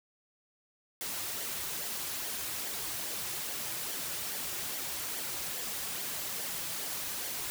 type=noise with flanger; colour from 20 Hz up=white; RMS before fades=-37 dBFS; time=1.01-7.5 s; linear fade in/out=0 ms; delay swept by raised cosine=0.76 to 4.56 ms; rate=2.4 Hz; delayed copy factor=-0.5; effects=none